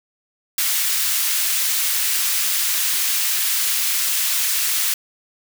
white high-pass noise, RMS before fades -20 dBFS, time 0.58-4.94 s, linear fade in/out 2 ms, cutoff 1700 Hz, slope 12 dB/octave, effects none

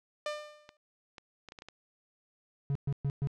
sawtooth tone with exponential decay, 599 Hz, D5, 34 cents sharp, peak -27 dBFS, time 0.26-0.77 s, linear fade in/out 2 ms, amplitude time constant 110 ms
clicks, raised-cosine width 0.2 ms, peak -29 dBFS, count 7, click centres 0.691 / 1.182 / 1.487 / 1.521 / 1.588 / 1.621 / 1.686 s
triangle tone bursts, 139.9 Hz, C#3, 16 cents sharp, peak -26 dBFS, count 4, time 2.7-3.272 s, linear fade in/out 0 ms, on 53 ms, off 120 ms
effects low-pass 6000 Hz 12 dB/octave

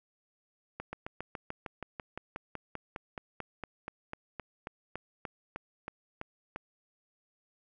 slowing click train, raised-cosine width 0.5 ms, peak -23 dBFS, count 27, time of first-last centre 0.8-6.561 s, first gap 130 ms, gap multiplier 1.04, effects none

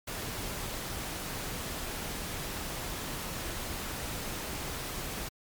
pink noise, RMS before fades -37 dBFS, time 0.07-5.29 s, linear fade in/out 10 ms, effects MP3 96 kbps

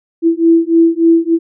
sine beating tone pair, 330 / 333.4 Hz, E4 / E4, +2 / +20 cents, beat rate 3.4 Hz, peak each -10 dBFS, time 0.22-1.39 s, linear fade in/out 50 ms, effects none

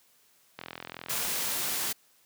click train, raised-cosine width 0.3 ms, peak -22 dBFS, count 29, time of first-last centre 0.59-1.25 s, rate 42.4 Hz
white noise, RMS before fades -31 dBFS, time 1.09-1.93 s, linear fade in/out 10 ms
effects white hiss -64 dBFS RMS until 2.25 s + high-pass 100 Hz 12 dB/octave

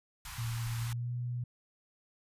pink band-stop noise, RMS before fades -44 dBFS, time 0.25-0.93 s, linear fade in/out 2 ms, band 140 to 850 Hz, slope 48 dB/octave
sine tone with pitch glide, 116.4 to 122.05 Hz, A#2 to B2, -2 to -20 cents, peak -33 dBFS, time 0.38-1.44 s, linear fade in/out 5 ms, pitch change +82 cents, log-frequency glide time 0.8-1.12 s
effects resampled to 32000 Hz

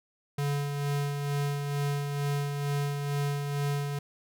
square tone with tremolo, 143.1 Hz, D3, 45 cents flat, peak -27 dBFS, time 0.38-3.99 s, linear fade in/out 5 ms, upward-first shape sine, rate 2.2 Hz, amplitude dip 40%, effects none

